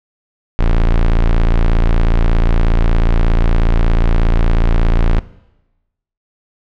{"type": "tone", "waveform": "45% pulse", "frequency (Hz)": 28.4, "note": "A#0", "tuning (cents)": -44, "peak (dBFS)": -9, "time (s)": [0.59, 5.19], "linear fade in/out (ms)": 0, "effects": ["noise-tail reverb RT60 1.0 s tail -19 dB re dry", "low-pass 3000 Hz 12 dB/octave"]}